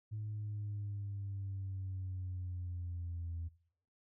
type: linear sweep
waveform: sine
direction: down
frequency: 107.5 to 83.1 Hz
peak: -37 dBFS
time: 0.11-3.49 s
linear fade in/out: 20 ms
effects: noise-tail reverb RT60 0.6 s tail -20 dB re dry + tanh soft clip ceiling -35 dBFS